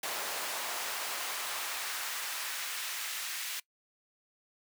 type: noise with high-pass filter sweep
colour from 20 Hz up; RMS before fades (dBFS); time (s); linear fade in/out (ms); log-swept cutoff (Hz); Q
pink; -37; 0.03-3.6; 5; 610 to 2100; 0.86
effects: noise-tail reverb RT60 0.1 s tail -22 dB re dry